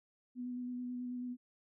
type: tone with vibrato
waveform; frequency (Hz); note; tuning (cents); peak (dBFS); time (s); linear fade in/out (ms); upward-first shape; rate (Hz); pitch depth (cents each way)
sine; 247.5; B3; +4; -38; 0.35-1.37; 50; square; 9.2; 12
effects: none